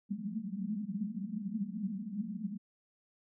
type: band-pass noise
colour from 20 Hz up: pink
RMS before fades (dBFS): -38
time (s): 0.09-2.58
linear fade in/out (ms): 20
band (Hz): 190 to 220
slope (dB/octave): 96
effects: none